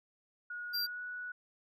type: tone with pitch glide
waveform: sine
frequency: 1448 to 1471.6 Hz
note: F#6 to F#6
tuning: -38 to -10 cents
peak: -39 dBFS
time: 0.5-1.32 s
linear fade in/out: 5 ms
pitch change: +28 cents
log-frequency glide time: 0.8-1.02 s
type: tone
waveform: square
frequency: 4726 Hz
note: D8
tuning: 10 cents sharp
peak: -33 dBFS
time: 0.73-0.87 s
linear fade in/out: 20 ms
effects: none